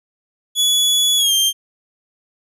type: tone with pitch glide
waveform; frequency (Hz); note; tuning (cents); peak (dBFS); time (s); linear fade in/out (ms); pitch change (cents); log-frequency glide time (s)
sawtooth; 3400 to 3172; G#7 to G7; +40 to +20; -10; 0.55-1.53; 50; -120; 1.17-1.33
effects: resampled to 32000 Hz